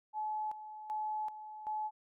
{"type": "tone with tremolo", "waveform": "sine", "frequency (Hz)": 857, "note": "A5", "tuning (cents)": -46, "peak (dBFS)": -34, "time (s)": [0.13, 1.91], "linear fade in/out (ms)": 50, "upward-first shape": "square", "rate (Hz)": 1.3, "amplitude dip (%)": 70, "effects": []}